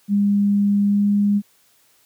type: tone with pitch glide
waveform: sine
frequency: 202.5 to 203.8 Hz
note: G#3 to G#3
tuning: -43 to -32 cents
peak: -14 dBFS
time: 0.08-1.42 s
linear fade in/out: 50 ms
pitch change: +11 cents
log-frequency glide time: 0.86-1.05 s
effects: white hiss -58 dBFS RMS until 2.05 s + high-pass 60 Hz 12 dB/octave